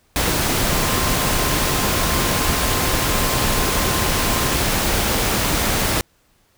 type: tone in noise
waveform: sine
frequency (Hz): 1046.5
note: C6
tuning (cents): 0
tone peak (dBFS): -29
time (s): 0.71-4.56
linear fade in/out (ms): 0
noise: pink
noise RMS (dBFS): -19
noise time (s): 0.16-6.01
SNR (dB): -13
effects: pink hiss -60 dBFS RMS until 6.57 s